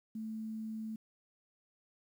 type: tone with quantisation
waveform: sine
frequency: 220 Hz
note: A3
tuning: in tune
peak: -38 dBFS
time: 0.15-0.96 s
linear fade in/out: 5 ms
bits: 11
effects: none